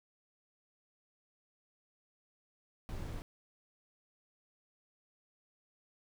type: noise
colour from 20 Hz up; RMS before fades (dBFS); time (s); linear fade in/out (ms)
brown; -41; 2.89-3.22; 0
effects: none